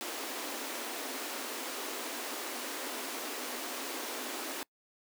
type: high-pass noise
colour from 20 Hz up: pink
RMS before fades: -39 dBFS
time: 0.01-4.63 s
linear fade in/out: 0 ms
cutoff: 240 Hz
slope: 96 dB/octave
effects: noise-tail reverb RT60 0.1 s tail -25 dB re dry